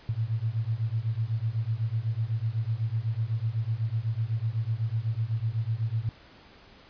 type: beating tone pair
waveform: sine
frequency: 108.5 / 116.5 Hz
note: A2 / A#2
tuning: -24 / -1 cents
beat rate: 8 Hz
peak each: -29 dBFS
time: 0.09-6.09 s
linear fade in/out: 0 ms
effects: pink hiss -53 dBFS RMS until 6.89 s + resampled to 11025 Hz